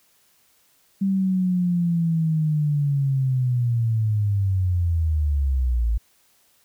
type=linear sweep; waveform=sine; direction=down; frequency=196.1 to 53.7 Hz; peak=-18 dBFS; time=1.01-5.98 s; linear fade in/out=10 ms; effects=white hiss -61 dBFS RMS until 6.64 s